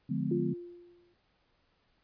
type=chord; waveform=sine; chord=D diminished seventh; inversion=none; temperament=just; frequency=146.83 / 176.2 / 211.4 / 253.7 Hz; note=D3 / F3 / Ab3 / Cb4; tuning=0 / +16 / +31 / +47 cents; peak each=-35 dBFS; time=0.09-0.54 s; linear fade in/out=10 ms
type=tone with exponential decay; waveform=sine; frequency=349.2 Hz; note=F4; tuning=in tune; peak=-27 dBFS; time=0.31-1.14 s; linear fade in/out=5 ms; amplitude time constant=180 ms
effects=pink hiss -72 dBFS RMS until 2.03 s + resampled to 11025 Hz